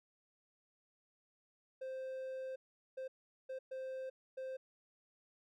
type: tone bursts at uneven times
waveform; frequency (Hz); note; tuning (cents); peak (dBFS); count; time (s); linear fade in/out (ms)
triangle; 523.3; C5; 0; -39; 5; 1.81-2.56 / 2.97-3.08 / 3.49-3.59 / 3.71-4.1 / 4.37-4.57; 10
effects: none